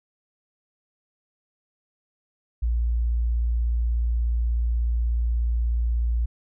sine tone, 58.27 Hz, A#1, in tune, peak -20 dBFS, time 2.62-6.26 s, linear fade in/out 10 ms, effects none

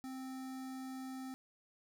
square tone with notch filter, 261.6 Hz, C4, in tune, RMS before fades -45 dBFS, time 0.04-1.34 s, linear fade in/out 0 ms, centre 2800 Hz, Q 1.8, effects none

